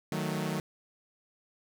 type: chord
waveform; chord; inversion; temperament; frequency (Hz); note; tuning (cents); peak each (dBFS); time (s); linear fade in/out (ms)
sawtooth; D# diminished; none; equal; 155.56 / 185 / 220; D#3 / F#3 / A3; 0 / 0 / 0; -30 / -31 / -33; 0.12-0.6; 2
effects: none